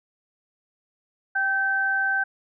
sine tone pair together, 781.9 / 1548 Hz, G5 / G6, -5 / -22 cents, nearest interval octave, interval 1183 cents, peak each -29 / -21 dBFS, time 1.35-2.24 s, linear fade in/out 10 ms, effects none

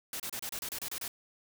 white noise bursts, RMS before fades -38 dBFS, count 10, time 0.13-1.08 s, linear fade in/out 2 ms, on 68 ms, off 30 ms, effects none

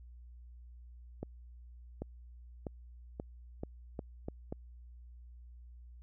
accelerating click train, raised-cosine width 2 ms, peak -25 dBFS, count 8, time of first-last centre 1.23-4.525 s, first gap 790 ms, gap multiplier 0.82, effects added 60 Hz sine -50 dBFS peak until 6.02 s

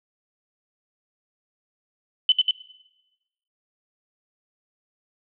sine tone with echo, 3023 Hz, F#7, 36 cents sharp, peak -12 dBFS, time 2.29-2.32 s, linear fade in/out 2 ms, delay 95 ms, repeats 2, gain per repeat -2 dB, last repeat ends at 2.51 s, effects noise-tail reverb RT60 1.0 s tail -18 dB re dry

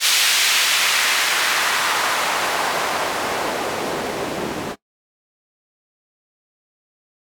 white noise with band-pass filter sweep, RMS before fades -20 dBFS, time 0-4.76 s, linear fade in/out 50 ms, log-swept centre 3400 to 270 Hz, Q 0.91, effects noise-tail reverb RT60 0.1 s tail -20 dB re dry

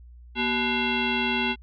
sine tone with frequency modulation, 1480 Hz, F#6, in tune, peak -22 dBFS, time 0.35-1.56 s, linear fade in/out 50 ms, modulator 620 Hz, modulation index 3, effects added 60 Hz sine -44 dBFS peak until 1.62 s

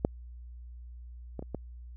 clicks, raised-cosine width 2 ms, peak -10 / -23 / -28 / -20 dBFS, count 4, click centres 0.049 / 1.393 / 1.425 / 1.547 s, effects added 60 Hz sine -43 dBFS peak until 1.96 s

